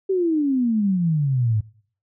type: exponential sweep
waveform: sine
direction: down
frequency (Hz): 392 to 103.83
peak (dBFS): -17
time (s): 0.09-1.61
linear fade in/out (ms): 10
effects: noise-tail reverb RT60 0.5 s tail -21 dB re dry